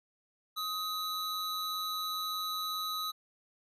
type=tone pair together; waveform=square; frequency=1256 / 3951 Hz; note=D#6 / B7; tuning=+16 / 0 cents; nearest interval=octave + minor sixth; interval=1984 cents; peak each=-37 / -37 dBFS; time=0.56-3.12 s; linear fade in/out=20 ms; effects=resampled to 32000 Hz